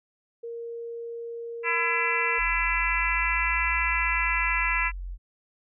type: tone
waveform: sine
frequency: 466.2 Hz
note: A#4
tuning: in tune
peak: -33 dBFS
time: 0.43-2.39 s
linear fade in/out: 10 ms
type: harmonic tone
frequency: 335.7 Hz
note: E4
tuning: 32 cents sharp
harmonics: 3 / 4 / 5 / 6 / 7 / 8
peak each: -30 / -33 / -32 / -28 / -29 / -30 dBFS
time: 1.63-4.92 s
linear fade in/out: 50 ms
type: exponential two-way sweep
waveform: sine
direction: up then down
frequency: 43.65 to 58.27 to 43.65 Hz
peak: -32 dBFS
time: 2.37-5.18 s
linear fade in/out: 50 ms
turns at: 3.76 s
effects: none